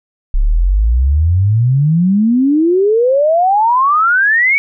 sine exponential sweep, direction up, 32.83 to 2280 Hz, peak -8 dBFS, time 0.34-4.58 s, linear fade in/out 0 ms, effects none

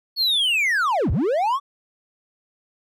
triangle linear two-way sweep, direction down then up, 4435 to 53.1 to 1163 Hz, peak -16 dBFS, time 0.16-1.6 s, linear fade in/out 50 ms, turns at 1.11 s, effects none

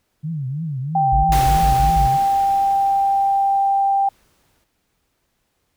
sine tone with vibrato, 145.5 Hz, D3, 16 cents flat, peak -22 dBFS, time 0.23-2.18 s, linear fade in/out 20 ms, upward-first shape triangle, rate 3.1 Hz, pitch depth 260 cents each way
sine tone with pitch glide, 784 to 789 Hz, G5 to G5, 0 to +11 cents, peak -14 dBFS, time 0.95-4.09 s, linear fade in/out 5 ms, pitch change +11 cents, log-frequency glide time 1.6-1.94 s
triangle tone bursts, 55.4 Hz, A1, 13 cents sharp, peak -14 dBFS, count 6, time 1.12-2.075 s, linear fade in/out 10 ms, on 120 ms, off 47 ms
pink noise with exponential decay, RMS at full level -24 dBFS, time 1.32-4.64 s, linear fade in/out 1 ms, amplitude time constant 720 ms
effects pink hiss -69 dBFS RMS until 5.76 s

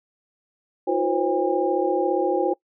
sine tone cluster, 325 / 359.5 / 494.3 / 532 / 808 Hz, E4 / F#4 / B4 / C5 / G#5, -24 / -50 / +1 / +29 / -48 cents, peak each -27 / -23 / -28 / -25 / -26 dBFS, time 0.87-2.54 s, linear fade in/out 10 ms, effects noise-tail reverb RT60 0.1 s tail -23 dB re dry

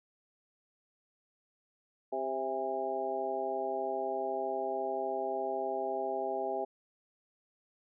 harmonic tone with a mistuned harmonic, 131.9 Hz, C3, 14 cents sharp, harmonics 2 / 3 / 4 / 5 / 6, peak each -46 / -37 / -40 / -36 / -37 dBFS, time 2.12-6.65 s, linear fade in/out 10 ms, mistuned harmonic 6, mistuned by +47 cents, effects none

